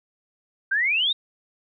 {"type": "exponential sweep", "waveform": "sine", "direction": "up", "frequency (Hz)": [1528, 3810], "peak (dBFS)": -19, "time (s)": [0.71, 1.13], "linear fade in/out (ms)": 10, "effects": []}